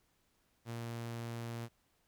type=tone; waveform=sawtooth; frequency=116.8 Hz; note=A#2; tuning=4 cents sharp; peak=-36 dBFS; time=0.65-1.69 s; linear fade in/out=50 ms; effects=pink hiss -75 dBFS RMS until 2.07 s